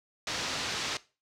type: low-pass noise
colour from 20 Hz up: white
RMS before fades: -34 dBFS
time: 0.27-0.97 s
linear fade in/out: 2 ms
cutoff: 5700 Hz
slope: 24 dB/octave
effects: noise-tail reverb RT60 0.3 s tail -18 dB re dry + high-pass 60 Hz 12 dB/octave